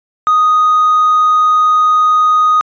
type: tone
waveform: triangle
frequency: 1244.5 Hz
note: D#6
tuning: in tune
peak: -4 dBFS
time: 0.27-2.61 s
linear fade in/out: 0 ms
effects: tanh soft clip ceiling -3 dBFS + resampled to 16000 Hz